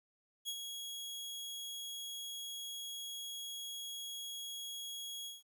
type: tone with ADSR envelope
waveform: sawtooth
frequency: 3318 Hz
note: G#7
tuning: 2 cents flat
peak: -33 dBFS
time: 0.45-5.43 s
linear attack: 35 ms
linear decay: 58 ms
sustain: -6 dB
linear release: 170 ms
effects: 12-bit